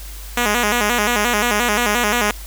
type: tone with vibrato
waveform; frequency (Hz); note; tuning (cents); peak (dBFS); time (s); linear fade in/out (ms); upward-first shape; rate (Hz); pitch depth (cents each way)
5% pulse; 224.3; A3; +34; -4; 0.37-2.31; 2; square; 5.7; 130
effects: added 50 Hz sine -31 dBFS peak until 2.46 s + white hiss -38 dBFS RMS until 2.46 s